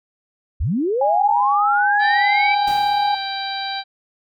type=linear sweep; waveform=sine; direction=up; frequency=47.31 to 2349 Hz; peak=-17 dBFS; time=0.6-2.55 s; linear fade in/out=10 ms
type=tone; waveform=sine; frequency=821 Hz; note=G#5; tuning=20 cents flat; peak=-16 dBFS; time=1.01-3.15 s; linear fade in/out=5 ms
type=harmonic tone; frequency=784 Hz; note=G5; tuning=in tune; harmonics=1 / 2 / 3 / 4 / 5 / 6; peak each=-26 / -31 / -35 / -36 / -28 / -34 dBFS; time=1.99-3.84 s; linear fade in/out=50 ms
type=noise with exponential decay; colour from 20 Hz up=pink; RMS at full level=-33 dBFS; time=2.67-3.5 s; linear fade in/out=5 ms; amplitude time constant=180 ms
effects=none